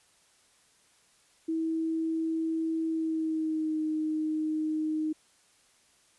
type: tone with pitch glide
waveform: sine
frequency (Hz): 323.5 to 311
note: E4 to D#4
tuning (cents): -32 to -1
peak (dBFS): -27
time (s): 1.48-5.13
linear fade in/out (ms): 10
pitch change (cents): -69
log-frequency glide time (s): 2.87-3.81
effects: white hiss -64 dBFS RMS until 6.18 s + resampled to 24000 Hz